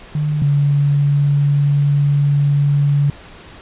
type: tone pair in turn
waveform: sine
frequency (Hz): 150 / 143.13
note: D3 / D3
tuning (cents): +37 / -44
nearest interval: minor second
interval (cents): 81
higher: first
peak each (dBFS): -15 / -11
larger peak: second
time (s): 0.15-0.42 / 0.42-3.1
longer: second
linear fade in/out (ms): 2
effects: pink hiss -39 dBFS RMS until 3.61 s + resampled to 8000 Hz